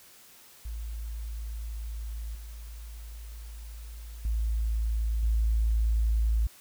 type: tone with level steps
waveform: sine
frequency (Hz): 55.3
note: A1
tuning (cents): +9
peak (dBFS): -33 / -39 / -25 / -22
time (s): 0.65-6.47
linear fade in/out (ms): 5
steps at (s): 2.35 / 4.25 / 5.23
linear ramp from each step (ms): 2
effects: white hiss -54 dBFS RMS until 6.6 s